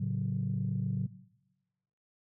sine chord, F# minor, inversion first, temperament just, 111 / 138.75 / 185 Hz, A2 / C#3 / F#3, +16 / +2 / 0 cents, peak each -33 dBFS, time 0-1.07 s, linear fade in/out 10 ms, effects noise-tail reverb RT60 1.0 s tail -18 dB re dry + tanh soft clip ceiling -22 dBFS

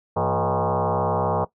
sine tone with frequency modulation, 164.81 Hz, E3, in tune, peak -19 dBFS, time 0.16-1.45 s, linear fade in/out 10 ms, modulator 131 Hz, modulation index 7, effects noise-tail reverb RT60 0.1 s tail -17 dB re dry

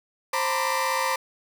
30% pulse tone cluster, 528 / 900 / 959 / 1015 / 1178 Hz, C5 / A5 / A#5 / B5 / D6, +16 / +39 / +49 / +47 / +5 cents, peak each -27 dBFS, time 0.33-1.16 s, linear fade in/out 5 ms, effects none

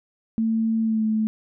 sine tone with pitch glide, 223.9 to 218 Hz, A3 to A3, +30 to -16 cents, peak -19 dBFS, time 0.38-1.27 s, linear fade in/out 0 ms, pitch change -46 cents, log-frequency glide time 0.82-1.04 s, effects none

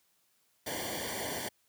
pink noise with comb filter, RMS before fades -37 dBFS, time 0.66-1.49 s, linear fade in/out 10 ms, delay 0.77 ms, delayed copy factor -0.95, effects white hiss -72 dBFS RMS until 1.68 s + high-pass 60 Hz 12 dB/octave

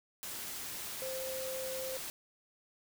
sine tone in noise, 523.3 Hz, C5, in tune, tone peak -38 dBFS, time 1.02-1.97 s, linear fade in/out 0 ms, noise white, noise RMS -42 dBFS, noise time 0.23-2.1 s, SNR +1 dB, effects none

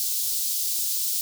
white high-pass noise, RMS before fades -26 dBFS, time 0-1.21 s, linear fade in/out 0 ms, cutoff 4000 Hz, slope 24 dB/octave, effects none

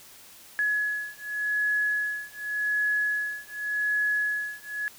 sine beating tone pair, 1691 / 1691.87 Hz, G#6 / G#6, +31 / +32 cents, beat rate 0.87 Hz, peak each -28 dBFS, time 0.59-4.88 s, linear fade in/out 0 ms, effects white hiss -50 dBFS RMS until 4.98 s

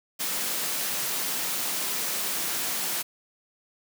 white high-pass noise, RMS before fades -29 dBFS, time 0.19-3.03 s, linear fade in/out 20 ms, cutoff 140 Hz, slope 48 dB/octave, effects none

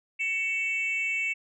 sine tone pair together, 2235 / 2658 Hz, C#7 / E7, +14 / +14 cents, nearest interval minor third, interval 300 cents, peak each -27 dBFS, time 0.19-1.34 s, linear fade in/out 20 ms, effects tanh soft clip ceiling -22 dBFS

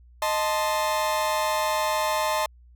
40% pulse chord, A diminished, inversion second, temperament equal, 622.3 / 880 / 1046.5 Hz, Eb5 / A5 / C6, 0 / 0 / 0 cents, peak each -26 / -26 / -27 dBFS, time 0.22-2.46 s, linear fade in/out 2 ms, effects added 60 Hz sine -49 dBFS peak until 2.75 s

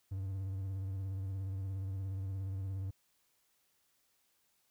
triangle tone with vibrato, 96.1 Hz, G2, 34 cents flat, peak -34 dBFS, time 0.11-2.91 s, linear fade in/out 10 ms, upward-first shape sine, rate 17 Hz, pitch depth 44 cents each way, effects white hiss -75 dBFS RMS until 4.7 s

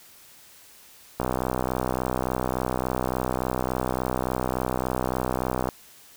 click train, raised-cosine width 1 ms, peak -11 dBFS, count 286, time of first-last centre 1.2-5.688 s, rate 63.5 Hz, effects white hiss -51 dBFS RMS until 6.16 s

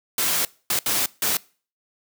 white noise bursts at uneven times, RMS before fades -22 dBFS, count 4, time 0.18-0.45 / 0.7-0.79 / 0.86-1.06 / 1.22-1.37 s, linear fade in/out 2 ms, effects noise-tail reverb RT60 0.4 s tail -23 dB re dry + high-pass 100 Hz 12 dB/octave

